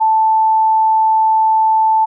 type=tone; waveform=sine; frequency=880 Hz; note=A5; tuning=in tune; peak=-9 dBFS; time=0-2.06 s; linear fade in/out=20 ms; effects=none